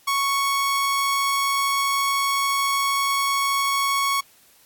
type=tone; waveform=sawtooth; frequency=1108.7 Hz; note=C#6; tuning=in tune; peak=-16 dBFS; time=0.07-4.21 s; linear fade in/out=10 ms; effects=white hiss -55 dBFS RMS until 4.65 s + AAC 64 kbps